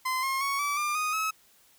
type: tone with pitch steps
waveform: 30% pulse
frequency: 1032 / 1070.9 / 1111.2 / 1153 / 1196.5 / 1241.5 / 1288.3 Hz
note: C6 / C6 / C#6 / D6 / D6 / D#6 / E6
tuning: -24 / +40 / +4 / -32 / +32 / -4 / -40 cents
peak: -24 dBFS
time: 0.05-1.31 s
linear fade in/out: 10 ms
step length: 180 ms
effects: white hiss -61 dBFS RMS until 1.78 s